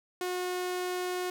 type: tone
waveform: sawtooth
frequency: 362.3 Hz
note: F#4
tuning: 36 cents flat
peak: -27 dBFS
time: 0.21-1.3 s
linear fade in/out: 2 ms
effects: none